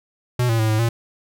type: tone with pitch steps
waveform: square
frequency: 123.5 / 114.1 / 110 / 108.7 / 116.1 Hz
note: B2 / A#2 / A2 / A2 / A#2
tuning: 0 / -37 / 0 / -21 / -7 cents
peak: -17 dBFS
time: 0.39-0.89 s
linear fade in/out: 5 ms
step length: 100 ms
effects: none